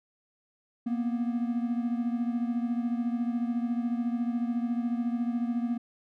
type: beating tone pair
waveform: triangle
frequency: 235.3 / 249.3 Hz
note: A#3 / B3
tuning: +16 / +16 cents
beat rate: 14 Hz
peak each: -26 / -31 dBFS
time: 0.86-5.78 s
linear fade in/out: 10 ms
effects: none